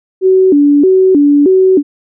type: tone with vibrato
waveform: sine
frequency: 329.6 Hz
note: E4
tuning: in tune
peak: -4 dBFS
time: 0.21-1.83 s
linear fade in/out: 50 ms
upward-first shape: square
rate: 1.6 Hz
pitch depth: 230 cents each way
effects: none

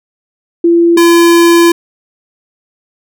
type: tone pair in turn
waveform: sine / square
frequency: 339.9 / 339.9 Hz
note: F4 / F4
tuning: -47 / -47 cents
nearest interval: unison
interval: 0 cents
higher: neither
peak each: -4 dBFS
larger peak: neither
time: 0.64-0.97 / 0.97-1.72 s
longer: second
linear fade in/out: 5 ms
effects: none

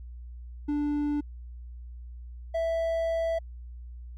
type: tone pair in turn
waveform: triangle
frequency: 293.1 / 659.3 Hz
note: D4 / E5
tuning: -3 / 0 cents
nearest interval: octave + major second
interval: 1403 cents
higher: second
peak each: -23 / -23 dBFS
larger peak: neither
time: 0.68-1.21 / 2.54-3.39 s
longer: second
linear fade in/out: 10 ms
effects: added 60 Hz sine -39 dBFS peak until 4.17 s + MP3 96 kbps

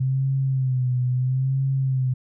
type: tone with vibrato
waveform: sine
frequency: 130 Hz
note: C3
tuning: 11 cents flat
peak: -19 dBFS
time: 0-2.14 s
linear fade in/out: 10 ms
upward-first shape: sine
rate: 0.75 Hz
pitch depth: 66 cents each way
effects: none

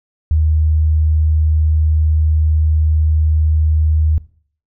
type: tone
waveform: sine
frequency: 77.78 Hz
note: D#2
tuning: in tune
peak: -10 dBFS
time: 0.31-4.18 s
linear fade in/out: 0 ms
effects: noise-tail reverb RT60 0.5 s tail -19 dB re dry

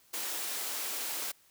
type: high-pass noise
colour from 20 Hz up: white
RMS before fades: -36 dBFS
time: 0.13-1.32 s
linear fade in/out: 10 ms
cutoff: 270 Hz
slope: 24 dB/octave
effects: white hiss -64 dBFS RMS until 1.5 s

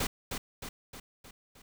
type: noise with echo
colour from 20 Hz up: pink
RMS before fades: -31 dBFS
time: 0-0.07 s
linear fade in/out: 5 ms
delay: 310 ms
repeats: 5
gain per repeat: -5 dB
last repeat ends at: 1.62 s
effects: none

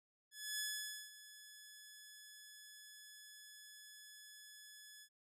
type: tone with ADSR envelope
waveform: 10% pulse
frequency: 1709 Hz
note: G#6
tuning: 49 cents sharp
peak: -30 dBFS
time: 0.31-5.09 s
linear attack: 280 ms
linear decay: 510 ms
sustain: -17 dB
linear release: 67 ms
effects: none

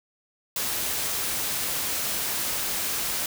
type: noise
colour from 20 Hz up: white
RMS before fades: -28 dBFS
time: 0.56-3.26 s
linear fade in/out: 2 ms
effects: none

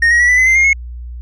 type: tone with pitch steps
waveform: triangle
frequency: 1853 / 1896.3 / 1940.6 / 1986 / 2032 / 2080 / 2129 / 2178 Hz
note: A#6 / A#6 / B6 / B6 / B6 / C7 / C7 / C#7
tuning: -11 / +29 / -31 / +9 / +49 / -11 / +30 / -31 cents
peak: -6 dBFS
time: 0.02-0.732 s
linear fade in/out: 5 ms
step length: 89 ms
effects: added 60 Hz sine -25 dBFS peak until 1.21 s + resampled to 22050 Hz

